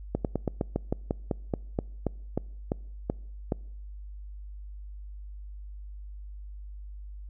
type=slowing click train; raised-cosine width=2 ms; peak=-13 dBFS; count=16; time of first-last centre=0.15-3.522 s; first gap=98 ms; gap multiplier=1.11; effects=noise-tail reverb RT60 0.8 s tail -26 dB re dry + added 50 Hz sine -39 dBFS peak until 7.29 s